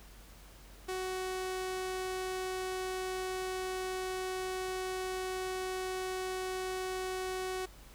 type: tone with low-pass filter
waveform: sawtooth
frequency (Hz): 372.7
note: F#4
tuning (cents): +13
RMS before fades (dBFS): -37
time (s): 0.88-7.66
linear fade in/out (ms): 10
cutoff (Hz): 11000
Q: 1
effects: added 48 Hz sine -53 dBFS peak until 7.94 s + pink hiss -57 dBFS RMS until 7.94 s